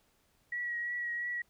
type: tone with vibrato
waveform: sine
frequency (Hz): 1918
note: A#6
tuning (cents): +49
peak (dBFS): -33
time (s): 0.52-1.42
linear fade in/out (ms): 5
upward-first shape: triangle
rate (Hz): 2.9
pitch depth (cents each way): 25
effects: pink hiss -71 dBFS RMS until 1.49 s